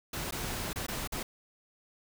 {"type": "noise with dropouts", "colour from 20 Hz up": "pink", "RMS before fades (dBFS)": -36, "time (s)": [0.13, 1.23], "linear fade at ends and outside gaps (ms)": 5, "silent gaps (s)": [[0.31, 0.322], [0.731, 0.758], [0.866, 0.883], [1.075, 1.121]], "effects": []}